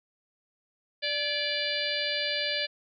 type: harmonic tone with a mistuned harmonic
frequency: 587.3 Hz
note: D5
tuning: in tune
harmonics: 1 / 3 / 4 / 5 / 6 / 7 / 8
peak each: -35 / -35 / -35 / -35 / -35 / -35 / -35 dBFS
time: 1.02-2.67 s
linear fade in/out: 20 ms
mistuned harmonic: 3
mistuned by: -46 cents
effects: none